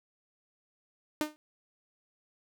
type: tone with exponential decay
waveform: sawtooth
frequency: 303.7 Hz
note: D#4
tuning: 42 cents flat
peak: -21 dBFS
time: 1.21-1.36 s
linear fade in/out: 0 ms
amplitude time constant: 32 ms
effects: none